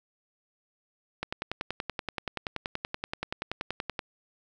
click train, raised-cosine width 0.3 ms, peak -15 dBFS, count 30, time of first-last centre 1.23-3.992 s, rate 10.5 Hz, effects none

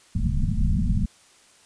pink low-pass noise, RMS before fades -22 dBFS, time 0.15-1.06 s, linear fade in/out 5 ms, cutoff 230 Hz, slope 96 dB/octave, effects white hiss -55 dBFS RMS until 1.65 s + resampled to 22050 Hz

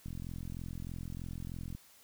click train, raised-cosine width 5 ms, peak -30 dBFS, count 74, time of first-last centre 0.06-1.75 s, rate 43.2 Hz, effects white hiss -61 dBFS RMS until 2.03 s

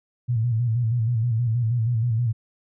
sine tone with vibrato, 116.54 Hz, A#2, in tune, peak -19 dBFS, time 0.28-2.33 s, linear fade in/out 20 ms, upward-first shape square, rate 6.3 Hz, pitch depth 79 cents each way, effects none

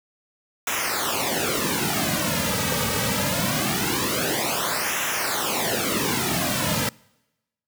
pink noise with flanger, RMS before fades -24 dBFS, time 0.67-6.89 s, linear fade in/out 2 ms, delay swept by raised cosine 0.22 to 2.92 ms, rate 0.23 Hz, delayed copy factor -0.85, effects noise-tail reverb RT60 1.0 s tail -26 dB re dry + high-pass 100 Hz 12 dB/octave

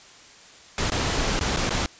pink noise with dropouts, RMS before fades -24 dBFS, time 0.78-1.86 s, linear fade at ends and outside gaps 1 ms, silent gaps 0.901-0.919 / 1.393-1.41 / 1.563-1.57 / 1.694-1.706 s, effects white hiss -48 dBFS RMS until 1.99 s + resampled to 16000 Hz

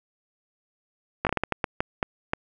slowing click train, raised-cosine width 0.5 ms, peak -8 dBFS, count 11, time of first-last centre 1.25-2.334 s, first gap 18 ms, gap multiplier 1.37, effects none

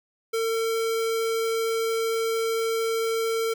square tone, 452.2 Hz, A4, 47 cents sharp, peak -24 dBFS, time 0.33-3.54 s, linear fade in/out 10 ms, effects none

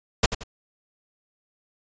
pink noise with echo, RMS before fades -17 dBFS, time 0.23-0.26 s, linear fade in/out 5 ms, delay 88 ms, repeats 2, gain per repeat -10 dB, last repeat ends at 0.436 s, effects resampled to 16000 Hz

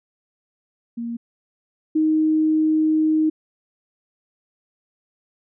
sine tone pair in turn, 234 / 312.4 Hz, A#3 / D#4, +7 / +7 cents, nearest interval perfect fourth, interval 500 cents, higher second, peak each -25 / -15 dBFS, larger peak second, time 0.97-1.17 / 1.95-3.3 s, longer second, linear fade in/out 10 ms, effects none

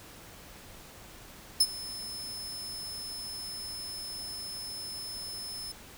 sawtooth tone with ADSR envelope, 5240 Hz, E8, 11 cents flat, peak -15 dBFS, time 1.6-5.72 s, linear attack 8 ms, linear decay 49 ms, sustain -20 dB, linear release 4 ms, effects pink hiss -50 dBFS RMS until 5.97 s

